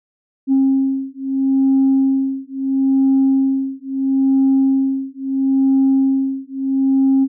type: beating tone pair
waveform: sine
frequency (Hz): 268.4 / 269.15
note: C4 / C4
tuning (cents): +44 / +49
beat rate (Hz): 0.75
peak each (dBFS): -15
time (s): 0.47-7.28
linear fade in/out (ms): 50
effects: tanh soft clip ceiling -7 dBFS